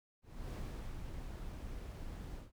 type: noise with ADSR envelope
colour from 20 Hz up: brown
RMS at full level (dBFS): -41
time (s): 0.22-2.52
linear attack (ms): 310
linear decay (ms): 420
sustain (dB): -4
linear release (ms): 160
effects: none